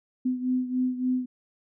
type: beating tone pair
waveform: sine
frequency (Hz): 252.9 / 256.4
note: B3 / C4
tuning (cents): +41 / -35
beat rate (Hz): 3.5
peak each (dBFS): -25 / -30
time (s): 0.25-1.26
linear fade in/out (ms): 10
effects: none